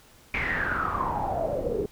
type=noise with low-pass filter sweep; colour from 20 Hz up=pink; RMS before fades=-28 dBFS; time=0.34-1.86 s; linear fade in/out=2 ms; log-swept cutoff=2300 to 400 Hz; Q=9.7; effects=pink hiss -55 dBFS RMS until 1.91 s